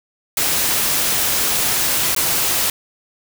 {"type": "noise with dropouts", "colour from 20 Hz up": "white", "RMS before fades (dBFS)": -18, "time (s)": [0.37, 2.7], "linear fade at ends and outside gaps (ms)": 2, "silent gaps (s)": [2.149, 2.163], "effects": []}